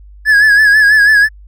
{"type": "tone with vibrato", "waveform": "triangle", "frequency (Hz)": 1691, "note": "G#6", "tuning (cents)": 31, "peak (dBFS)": -3, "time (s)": [0.25, 1.29], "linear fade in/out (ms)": 50, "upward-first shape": "sine", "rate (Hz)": 6.1, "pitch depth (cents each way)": 62, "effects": ["added 50 Hz sine -34 dBFS peak until 1.47 s"]}